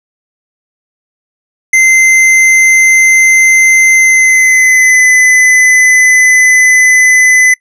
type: tone with pitch glide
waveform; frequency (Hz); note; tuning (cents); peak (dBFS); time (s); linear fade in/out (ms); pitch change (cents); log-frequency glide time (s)
square; 2072 to 2015; C7 to B6; -17 to +34; -4; 1.73-7.54; 5; -49; 3.95-5.06
effects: noise-tail reverb RT60 0.1 s tail -23 dB re dry + low-pass 10000 Hz 12 dB/octave